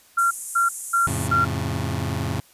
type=tone bursts; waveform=sine; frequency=1376 Hz; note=F6; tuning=26 cents flat; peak=-16 dBFS; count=4; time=0.17-1.45 s; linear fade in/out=10 ms; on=140 ms; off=240 ms
type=band-pass noise; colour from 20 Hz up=white; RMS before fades=-34 dBFS; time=0.18-1.28 s; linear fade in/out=10 ms; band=6900 to 11000 Hz; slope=48 dB/octave
type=chord; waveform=sawtooth; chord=F augmented; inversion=none; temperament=just; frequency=87.31 / 109.13 / 136.42 Hz; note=F2 / A2 / C#3; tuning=0 / -14 / -27 cents; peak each=-24 dBFS; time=1.07-2.4 s; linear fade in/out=0 ms
effects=white hiss -54 dBFS RMS until 2.53 s + resampled to 32000 Hz